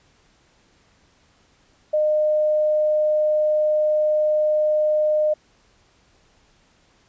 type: tone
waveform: sine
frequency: 610 Hz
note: D#5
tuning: 34 cents flat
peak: -16 dBFS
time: 1.93-5.34 s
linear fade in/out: 10 ms
effects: pink hiss -59 dBFS RMS until 7.08 s + resampled to 16000 Hz